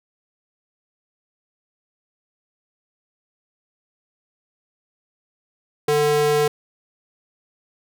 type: tone with high-pass filter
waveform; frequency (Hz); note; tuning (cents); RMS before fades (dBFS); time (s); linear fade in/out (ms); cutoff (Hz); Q
square; 148.4; D3; +18; -18; 5.88-6.48; 5; 340; 6.7
effects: none